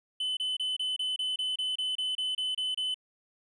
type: tone bursts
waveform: triangle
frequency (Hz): 3024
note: F#7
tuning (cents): +37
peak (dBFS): -27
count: 14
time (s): 0.2-2.944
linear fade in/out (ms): 5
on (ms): 170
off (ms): 28
effects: resampled to 22050 Hz

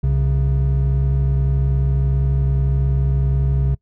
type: tone pair together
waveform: triangle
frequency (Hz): 64.95 / 135.8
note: C2 / C#3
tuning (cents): -12 / -35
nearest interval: octave + minor second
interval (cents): 1277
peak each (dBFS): -15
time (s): 0.03-3.75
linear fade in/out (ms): 10
effects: noise-tail reverb RT60 0.1 s tail -22 dB re dry + tanh soft clip ceiling -5 dBFS

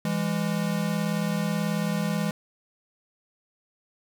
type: tone pair together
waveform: square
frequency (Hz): 166.43 / 204.8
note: E3 / G#3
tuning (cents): +17 / -24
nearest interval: major third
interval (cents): 359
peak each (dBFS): -28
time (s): 0.05-2.31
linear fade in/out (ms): 2
effects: 10-bit

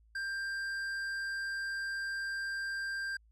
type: tone with tanh clipping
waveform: sine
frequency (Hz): 1586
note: G6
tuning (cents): +20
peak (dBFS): -36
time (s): 0.15-3.17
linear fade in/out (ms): 5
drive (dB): 10
effects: added 55 Hz sine -61 dBFS peak until 3.31 s

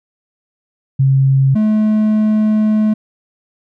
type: tone pair in turn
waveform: sine / triangle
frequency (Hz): 134.9 / 214.8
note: C#3 / A3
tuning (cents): -47 / -41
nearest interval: minor sixth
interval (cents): 806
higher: second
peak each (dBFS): -8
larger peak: neither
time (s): 0.99-1.55 / 1.55-2.94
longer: second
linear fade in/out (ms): 10
effects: none

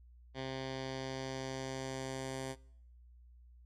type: tone with low-pass filter sweep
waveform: 10% pulse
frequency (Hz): 132.3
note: C3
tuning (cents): +20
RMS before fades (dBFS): -41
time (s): 0.34-2.56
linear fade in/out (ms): 50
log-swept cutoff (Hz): 3900 to 9000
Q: 1.7
effects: noise-tail reverb RT60 0.7 s tail -23 dB re dry + added 60 Hz sine -56 dBFS peak until 3.65 s

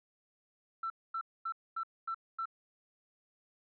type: tone bursts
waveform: sine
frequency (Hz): 1338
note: E6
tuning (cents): +25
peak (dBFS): -33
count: 6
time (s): 0.83-2.456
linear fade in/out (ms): 5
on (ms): 71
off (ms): 240
effects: tanh soft clip ceiling -29 dBFS

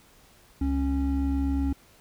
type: tone pair together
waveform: triangle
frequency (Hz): 69 / 275.1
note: C#2 / C#4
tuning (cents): -7 / -13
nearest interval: 2 octaves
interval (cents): 2394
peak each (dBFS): -24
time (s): 0.61-1.73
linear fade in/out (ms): 5
effects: pink hiss -57 dBFS RMS until 2 s

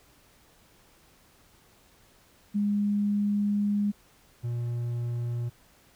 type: tone pair in turn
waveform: sine / triangle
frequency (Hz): 205 / 119.41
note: G#3 / A#2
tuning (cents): -22 / +42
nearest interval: major sixth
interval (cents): 936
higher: first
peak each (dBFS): -23 / -26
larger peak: first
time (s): 2.54-3.92 / 4.43-5.5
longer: first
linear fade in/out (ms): 20
effects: pink hiss -60 dBFS RMS until 5.95 s

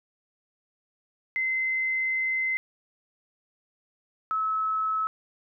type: tone pair in turn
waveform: sine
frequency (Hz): 2061 / 1295.4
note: C7 / E6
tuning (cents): -27 / -31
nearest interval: minor sixth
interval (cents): 804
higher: first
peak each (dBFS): -24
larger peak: neither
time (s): 1.36-2.57 / 4.31-5.07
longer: first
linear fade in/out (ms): 0
effects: none

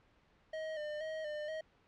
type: tone with vibrato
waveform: square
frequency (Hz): 616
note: D#5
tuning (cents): -17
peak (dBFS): -39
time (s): 0.53-1.61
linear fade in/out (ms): 5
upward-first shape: square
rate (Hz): 2.1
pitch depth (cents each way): 42
effects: pink hiss -69 dBFS RMS until 1.87 s + low-pass 3000 Hz 12 dB/octave

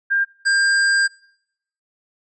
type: tone pair in turn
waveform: sine / square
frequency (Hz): 1599 / 1599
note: G6 / G6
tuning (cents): +34 / +34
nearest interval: unison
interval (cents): 0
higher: neither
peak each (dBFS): -15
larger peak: neither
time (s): 0.1-0.25 / 0.45-1.08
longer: second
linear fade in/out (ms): 20
effects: noise-tail reverb RT60 0.8 s tail -25 dB re dry + resampled to 22050 Hz

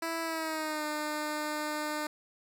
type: tone with pitch glide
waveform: 10% pulse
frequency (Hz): 329.6 to 302.2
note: E4 to D4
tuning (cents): 0 to +50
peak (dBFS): -24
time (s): 0.02-2.07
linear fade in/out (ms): 5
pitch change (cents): -150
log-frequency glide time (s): 0.22-0.85
effects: none

